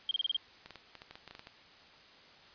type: tone bursts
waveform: sine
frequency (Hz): 3200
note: G7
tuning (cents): +35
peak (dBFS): -28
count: 6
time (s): 0.09-0.366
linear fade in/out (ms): 2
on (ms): 21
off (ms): 30
type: clicks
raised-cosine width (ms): 0.2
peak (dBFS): -29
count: 12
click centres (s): 0.66 / 0.707 / 0.757 / 0.953 / 1.019 / 1.11 / 1.155 / 1.277 / 1.31 / 1.351 / 1.394 / 1.471
effects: white hiss -57 dBFS RMS until 2.54 s + resampled to 11025 Hz